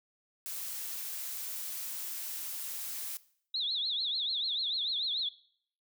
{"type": "noise", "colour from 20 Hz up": "blue", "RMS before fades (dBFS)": -39, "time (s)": [0.46, 3.17], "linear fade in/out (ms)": 0}
{"type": "tone with vibrato", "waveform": "sine", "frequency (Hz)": 3771, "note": "A#7", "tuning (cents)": 19, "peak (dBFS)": -30, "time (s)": [3.54, 5.29], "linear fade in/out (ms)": 5, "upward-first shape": "triangle", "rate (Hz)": 6.8, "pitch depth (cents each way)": 240}
{"effects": ["noise-tail reverb RT60 0.6 s tail -19 dB re dry"]}